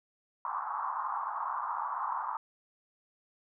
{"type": "band-pass noise", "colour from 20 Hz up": "pink", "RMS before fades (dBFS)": -35, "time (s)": [0.45, 2.37], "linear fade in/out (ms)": 2, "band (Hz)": [890, 1200], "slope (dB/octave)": 48, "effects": []}